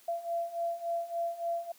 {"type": "beating tone pair", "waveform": "sine", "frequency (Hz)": [678, 681.5], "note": ["E5", "F5"], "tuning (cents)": [49, -43], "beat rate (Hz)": 3.5, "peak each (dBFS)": [-36, -33], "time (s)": [0.08, 1.72], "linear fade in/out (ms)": 5, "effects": ["white hiss -60 dBFS RMS until 1.78 s", "high-pass 200 Hz 12 dB/octave"]}